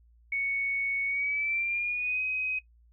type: tone with pitch glide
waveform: sine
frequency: 2221 to 2522 Hz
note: C#7 to D#7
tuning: +3 to +23 cents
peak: -27 dBFS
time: 0.32-2.59 s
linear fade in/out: 5 ms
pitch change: +220 cents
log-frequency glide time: 1.06-2.22 s
effects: noise-tail reverb RT60 0.1 s tail -19 dB re dry + added 58 Hz sine -57 dBFS peak until 2.92 s

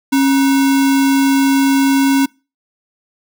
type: tone with sample-and-hold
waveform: sine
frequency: 272.7 Hz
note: C#4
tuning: 28 cents flat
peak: -9 dBFS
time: 0.12-2.26 s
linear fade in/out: 10 ms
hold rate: 1225 Hz
effects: noise-tail reverb RT60 0.3 s tail -25 dB re dry

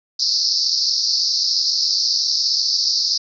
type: band-pass noise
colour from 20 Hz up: white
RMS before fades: -19 dBFS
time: 0.19-3.18 s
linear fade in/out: 10 ms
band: 4300 to 5500 Hz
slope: 96 dB/octave
effects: none

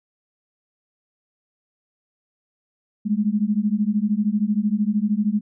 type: beating tone pair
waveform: sine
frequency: 203.1 / 216.1 Hz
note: G#3 / A3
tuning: -38 / -31 cents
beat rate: 13 Hz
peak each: -21 dBFS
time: 3.05-5.41 s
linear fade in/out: 20 ms
effects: none

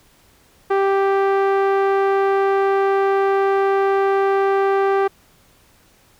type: tone with low-pass filter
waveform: sawtooth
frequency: 392 Hz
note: G4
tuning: in tune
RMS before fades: -17 dBFS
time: 0.7-5.08 s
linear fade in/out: 10 ms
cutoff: 1400 Hz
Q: 0.97
effects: pink hiss -54 dBFS RMS until 6.19 s

